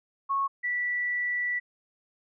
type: tone pair in turn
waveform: sine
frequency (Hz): 1100 / 1960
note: C#6 / B6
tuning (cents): -14 / -14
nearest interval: minor seventh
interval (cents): 1000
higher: second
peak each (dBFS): -24 / -26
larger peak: first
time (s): 0.29-0.48 / 0.63-1.6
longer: second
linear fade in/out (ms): 20
effects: none